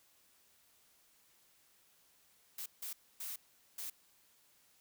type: noise bursts at uneven times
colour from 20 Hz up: blue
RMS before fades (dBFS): -43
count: 4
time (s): 2.58-2.66 / 2.82-2.93 / 3.2-3.36 / 3.78-3.9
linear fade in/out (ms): 5
effects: white hiss -69 dBFS RMS until 4.8 s